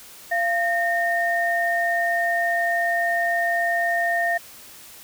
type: tone pair together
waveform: sine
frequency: 688.4 / 1832 Hz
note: F5 / A#6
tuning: -25 / -31 cents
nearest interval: octave + perfect fourth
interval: 1694 cents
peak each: -22 dBFS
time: 0.31-4.38 s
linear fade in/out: 10 ms
effects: white hiss -44 dBFS RMS until 5.03 s